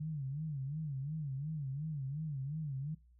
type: tone with vibrato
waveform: sine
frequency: 145 Hz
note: D3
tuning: 22 cents flat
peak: -36 dBFS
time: 0-2.95 s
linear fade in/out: 10 ms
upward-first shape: sine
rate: 2.8 Hz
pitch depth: 160 cents each way
effects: noise-tail reverb RT60 0.4 s tail -24 dB re dry + added 60 Hz sine -61 dBFS peak until 3.19 s